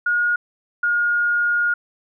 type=tone pair in turn; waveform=sine; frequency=1437 / 1427.9 Hz; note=F6 / F6; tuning=+49 / +38 cents; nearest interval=unison; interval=11 cents; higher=first; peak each=-16 dBFS; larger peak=neither; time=0.06-0.36 / 0.83-1.74 s; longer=second; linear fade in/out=5 ms; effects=none